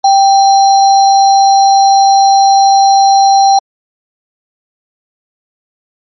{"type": "tone with sample-and-hold", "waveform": "sine", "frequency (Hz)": 784, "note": "G5", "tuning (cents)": 0, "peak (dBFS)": -3, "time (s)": [0.04, 3.59], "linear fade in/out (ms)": 5, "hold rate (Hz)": 4900, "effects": ["MP3 32 kbps"]}